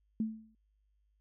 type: tone with exponential decay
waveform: sine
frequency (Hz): 220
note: A3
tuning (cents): 0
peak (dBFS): -27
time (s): 0.2-0.55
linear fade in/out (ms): 2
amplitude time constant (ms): 75
effects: added 51 Hz sine -70 dBFS peak until 1.2 s